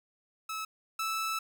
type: tone pair in turn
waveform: sawtooth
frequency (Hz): 1299 / 1313.3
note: E6 / E6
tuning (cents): -26 / -7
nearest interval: unison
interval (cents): 19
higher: second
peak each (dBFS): -31 / -27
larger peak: second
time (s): 0.49-0.65 / 0.99-1.39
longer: second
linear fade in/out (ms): 5
effects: none